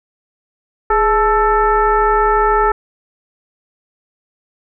sine tone with frequency modulation, 871 Hz, A5, 18 cents flat, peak -10 dBFS, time 0.9-2.72 s, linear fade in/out 5 ms, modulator 454 Hz, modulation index 1.4, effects none

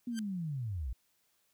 sine linear sweep, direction down, 246.9 to 51.91 Hz, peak -34 dBFS, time 0.07-0.93 s, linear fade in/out 5 ms
10% pulse tone with exponential growth, 1568 Hz, G6, in tune, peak -29 dBFS, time 0.11-0.19 s, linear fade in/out 0 ms, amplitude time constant 17 ms
effects white hiss -74 dBFS RMS until 1.53 s

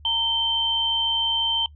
sine tone pair together, 917 / 3113 Hz, A#5 / G7, -29 / -13 cents, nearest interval octave + major sixth, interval 2116 cents, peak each -29 / -20 dBFS, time 0.05-1.66 s, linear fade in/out 2 ms, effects noise-tail reverb RT60 0.1 s tail -22 dB re dry + added 74 Hz sine -44 dBFS peak until 1.75 s

